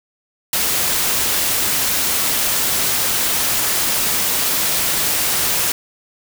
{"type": "noise", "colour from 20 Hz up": "white", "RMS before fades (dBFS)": -18, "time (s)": [0.53, 5.72], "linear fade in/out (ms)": 2, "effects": []}